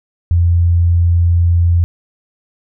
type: tone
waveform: sine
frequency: 85.9 Hz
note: F2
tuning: 28 cents flat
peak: -8 dBFS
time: 0.31-1.84 s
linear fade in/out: 0 ms
effects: none